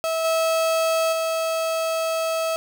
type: tone with level steps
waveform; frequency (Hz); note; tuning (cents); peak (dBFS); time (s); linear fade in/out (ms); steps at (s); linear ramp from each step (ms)
35% pulse; 650; E5; -24; -20 / -17 / -20; 0.04-2.56; 0; 0.24 / 1.12; 10
effects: none